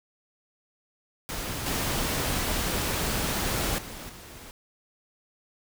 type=noise with level steps; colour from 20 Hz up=pink; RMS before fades=-33 / -28 / -40 / -45 dBFS; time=1.29-4.51 s; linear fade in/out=0 ms; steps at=1.66 / 3.78 / 4.09 s; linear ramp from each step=5 ms; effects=none